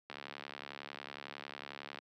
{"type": "click train", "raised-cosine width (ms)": 0.3, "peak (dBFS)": -27, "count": 135, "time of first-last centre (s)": [0.1, 1.987], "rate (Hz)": 71, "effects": ["high-pass 200 Hz 12 dB/octave"]}